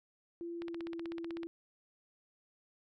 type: tone with pitch glide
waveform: sine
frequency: 340.6 to 334.7 Hz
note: F4 to E4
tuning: -43 to +26 cents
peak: -39 dBFS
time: 0.41-1.47 s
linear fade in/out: 0 ms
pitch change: -31 cents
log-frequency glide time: 0.55-0.84 s
type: click train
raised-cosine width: 0.3 ms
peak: -30 dBFS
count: 14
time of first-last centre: 0.62-1.433 s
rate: 16 Hz
effects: none